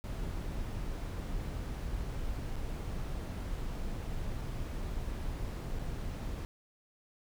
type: noise with dropouts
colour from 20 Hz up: brown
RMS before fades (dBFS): -37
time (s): 0.04-6.45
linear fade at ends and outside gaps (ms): 0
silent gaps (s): 2.557-2.565 / 5.789-5.793
effects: none